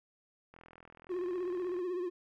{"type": "click train", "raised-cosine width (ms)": 0.5, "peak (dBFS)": -39, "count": 53, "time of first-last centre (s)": [0.54, 1.79], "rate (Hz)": 41.6}
{"type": "tone with vibrato", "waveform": "triangle", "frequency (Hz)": 359.4, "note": "F4", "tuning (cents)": 50, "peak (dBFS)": -31, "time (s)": [1.09, 2.1], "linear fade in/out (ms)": 20, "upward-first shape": "triangle", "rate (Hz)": 16, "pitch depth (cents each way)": 80}
{"effects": []}